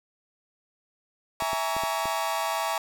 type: chord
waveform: 40% pulse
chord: A# half-diminished seventh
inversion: second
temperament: equal with one note detuned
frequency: 659.3 / 830.6 / 932.3 / 1128.8 Hz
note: E5 / G#5 / A#5 / C#6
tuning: 0 / 0 / 0 / +31 cents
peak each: -31 dBFS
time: 1.4-2.78 s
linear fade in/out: 2 ms
type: clicks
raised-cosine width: 2 ms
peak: -24 dBFS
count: 5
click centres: 1.423 / 1.532 / 1.766 / 1.836 / 2.056 s
effects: 9-bit